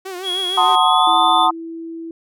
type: tone with vibrato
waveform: sawtooth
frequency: 370 Hz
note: F#4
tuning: in tune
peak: -23 dBFS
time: 0.05-0.76 s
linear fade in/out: 10 ms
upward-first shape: triangle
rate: 6.5 Hz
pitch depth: 100 cents each way
type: tone with pitch glide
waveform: triangle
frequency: 3322 to 3520 Hz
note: G#7 to A7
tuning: 0 to 0 cents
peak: -18 dBFS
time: 0.23-1.49 s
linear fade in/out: 50 ms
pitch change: +100 cents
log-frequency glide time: 0.81-1.16 s
type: chord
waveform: sine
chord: F# diminished seventh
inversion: none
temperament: equal with one note detuned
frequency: 740 / 893.3 / 1046.5 / 1244.5 Hz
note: F#5 / A5 / C6 / Eb6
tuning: 0 / +26 / 0 / 0 cents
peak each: -17 dBFS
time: 0.57-1.51 s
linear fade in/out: 10 ms
type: tone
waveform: sine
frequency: 329.6 Hz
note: E4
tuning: in tune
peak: -27 dBFS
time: 1.07-2.11 s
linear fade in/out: 2 ms
effects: none

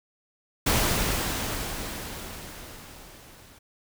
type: noise with level ramp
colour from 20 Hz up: pink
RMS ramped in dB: -22 to -52 dBFS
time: 0.66-3.59 s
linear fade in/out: 10 ms
effects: none

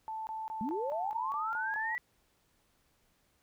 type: tone bursts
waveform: sine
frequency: 880 Hz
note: A5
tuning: in tune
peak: -36 dBFS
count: 9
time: 0.08-1.95 s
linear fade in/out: 0 ms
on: 190 ms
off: 20 ms
type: linear sweep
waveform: sine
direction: up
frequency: 196 to 1975.5 Hz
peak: -33 dBFS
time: 0.61-1.98 s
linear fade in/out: 0 ms
effects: pink hiss -72 dBFS RMS until 3.42 s

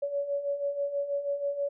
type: beating tone pair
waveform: sine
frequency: 562 / 568.2 Hz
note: C#5 / C#5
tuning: +24 / +43 cents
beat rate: 6.2 Hz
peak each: -35 / -29 dBFS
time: 0.02-1.69 s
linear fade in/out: 10 ms
effects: none

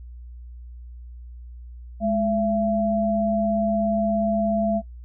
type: tone pair together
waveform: sine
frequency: 210 / 673.1 Hz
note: G#3 / E5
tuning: +19 / +36 cents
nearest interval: octave + minor sixth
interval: 2017 cents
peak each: -22 dBFS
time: 2-4.82 s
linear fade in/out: 50 ms
effects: noise-tail reverb RT60 0.1 s tail -21 dB re dry + added 60 Hz sine -37 dBFS peak until 5.04 s

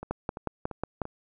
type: two click trains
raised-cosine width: 1 ms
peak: -15 / -23 dBFS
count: 6 / 4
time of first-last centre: 0.11-1.017 / 0.03-1.054 s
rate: 5.51 / 2.93 Hz
effects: none

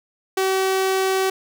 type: tone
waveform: sawtooth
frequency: 381.2 Hz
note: G4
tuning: 48 cents flat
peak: -14 dBFS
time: 0.37-1.3 s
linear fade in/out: 5 ms
effects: none

